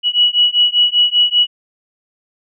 sine beating tone pair, 2927 / 2932.1 Hz, F#7 / F#7, -19 / -16 cents, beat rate 5.1 Hz, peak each -13 dBFS, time 0.03-1.47 s, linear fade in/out 50 ms, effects none

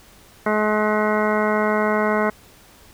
harmonic tone, 212.7 Hz, G#3, 42 cents sharp, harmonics 1 / 2 / 3 / 4 / 5 / 6 / 7 / 9 / 10, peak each -23 / -23 / -23 / -28 / -26 / -29 / -27 / -30 / -34 dBFS, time 0.46-2.3 s, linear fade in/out 5 ms, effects pink hiss -49 dBFS RMS until 2.93 s

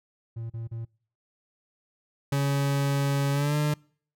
triangle tone bursts, 114.5 Hz, A#2, 31 cents flat, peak -30 dBFS, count 3, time 0.36-0.852 s, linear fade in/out 10 ms, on 140 ms, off 36 ms
40% pulse tone with pitch glide, 140 to 149.18 Hz, C#3 to D3, +18 to +27 cents, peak -22 dBFS, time 2.32-3.74 s, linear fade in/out 5 ms, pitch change +109 cents, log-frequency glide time 3.32-3.56 s
effects noise-tail reverb RT60 0.5 s tail -26 dB re dry

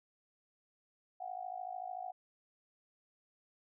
sine tone with amplitude modulation, 736 Hz, F#5, 9 cents flat, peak -36 dBFS, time 1.2-2.12 s, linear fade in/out 10 ms, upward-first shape sine, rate 53.5 Hz, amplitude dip 90%, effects none

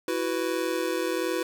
square chord, E suspended second, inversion none, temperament just, 329.6 / 370.8 / 494.4 Hz, E4 / F#4 / B4, 0 / +4 / +2 cents, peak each -31 dBFS, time 0.08-1.43 s, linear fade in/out 2 ms, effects none

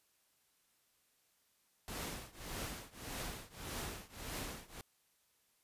pink noise with tremolo, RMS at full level -41 dBFS, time 1.88-4.81 s, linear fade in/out 0 ms, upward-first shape triangle, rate 1.7 Hz, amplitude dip 95%, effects white hiss -75 dBFS RMS until 5.63 s + resampled to 32000 Hz

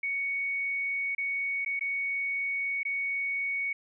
sine tone with dropouts, 2229 Hz, C#7, 9 cents sharp, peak -28 dBFS, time 0.03-3.73 s, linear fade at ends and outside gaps 5 ms, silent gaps 1.15-1.18 / 1.649-1.66 / 1.794-1.809 / 2.832-2.851 s, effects none

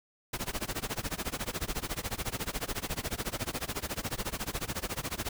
pink noise with tremolo, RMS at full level -32 dBFS, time 0.33-5.29 s, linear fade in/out 5 ms, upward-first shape sine, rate 14 Hz, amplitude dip 95%, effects none

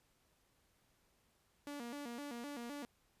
sawtooth tone with vibrato, 261.6 Hz, C4, in tune, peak -40 dBFS, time 1.67-2.85 s, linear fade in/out 0 ms, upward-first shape square, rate 3.9 Hz, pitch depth 170 cents each way, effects pink hiss -75 dBFS RMS until 3.2 s + resampled to 32000 Hz

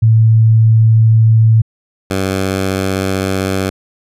sine / 10% pulse tone pair in turn, 111.7 / 95.6 Hz, A2 / G2, +27 / -43 cents, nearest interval minor third, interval 270 cents, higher first, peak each -5 / -6 dBFS, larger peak first, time 0.02-1.62 / 2.1-3.7 s, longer neither, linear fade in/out 10 ms, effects resampled to 32000 Hz

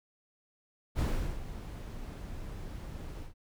brown noise with ADSR envelope, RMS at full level -28 dBFS, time 0.95-3.34 s, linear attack 43 ms, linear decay 380 ms, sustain -13 dB, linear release 120 ms, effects none

